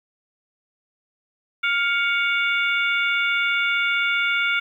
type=harmonic tone with a mistuned harmonic; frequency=702 Hz; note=F5; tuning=9 cents sharp; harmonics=2 / 3 / 4 / 5; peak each=-22 / -22 / -29 / -30 dBFS; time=1.63-4.6 s; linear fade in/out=10 ms; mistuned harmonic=3; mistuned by=+100 cents; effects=9-bit